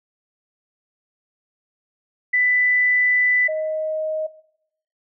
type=tone pair in turn; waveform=sine; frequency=1990 / 625.4 Hz; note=B6 / D#5; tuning=+13 / +9 cents; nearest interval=octave + minor sixth; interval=2004 cents; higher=first; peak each=-15 / -21 dBFS; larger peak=first; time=2.33-3.48 / 3.48-4.27 s; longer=first; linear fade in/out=10 ms; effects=noise-tail reverb RT60 0.7 s tail -18 dB re dry